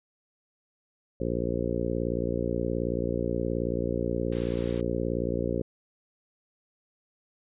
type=harmonic tone; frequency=58.7 Hz; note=A#1; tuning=13 cents sharp; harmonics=1 / 2 / 3 / 4 / 5 / 6 / 7 / 8 / 9; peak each=-35 / -35 / -35 / -35 / -35 / -35 / -35 / -35 / -35 dBFS; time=1.2-5.62 s; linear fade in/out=5 ms
type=noise; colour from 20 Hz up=white; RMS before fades=-42 dBFS; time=4.32-4.81 s; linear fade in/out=5 ms
effects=resampled to 8000 Hz